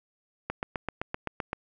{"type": "click train", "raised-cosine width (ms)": 0.5, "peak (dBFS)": -15, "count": 9, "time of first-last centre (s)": [0.5, 1.531], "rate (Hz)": 7.76, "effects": []}